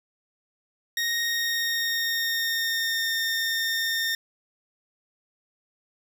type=tone with pitch glide; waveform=20% pulse; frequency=1865 to 1822.4 Hz; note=A#6 to A#6; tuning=0 to -40 cents; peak=-19 dBFS; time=0.97-4.15 s; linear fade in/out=2 ms; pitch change=-40 cents; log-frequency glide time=1.19-3.14 s; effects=none